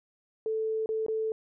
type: tone with dropouts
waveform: sine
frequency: 440 Hz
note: A4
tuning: in tune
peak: -27 dBFS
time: 0.46-1.32 s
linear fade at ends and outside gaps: 1 ms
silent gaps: 0.86-0.89 / 1.064-1.083 s
effects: none